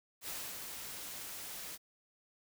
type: noise with ADSR envelope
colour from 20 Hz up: white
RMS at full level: -41 dBFS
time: 0.21-1.78 s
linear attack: 71 ms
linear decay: 280 ms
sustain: -4 dB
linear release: 36 ms
effects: none